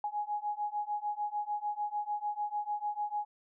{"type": "beating tone pair", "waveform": "sine", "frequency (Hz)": [830, 836.7], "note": ["G#5", "G#5"], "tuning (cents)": [-1, 13], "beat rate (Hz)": 6.7, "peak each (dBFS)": [-36, -35], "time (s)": [0.04, 3.25], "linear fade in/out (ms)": 2, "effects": []}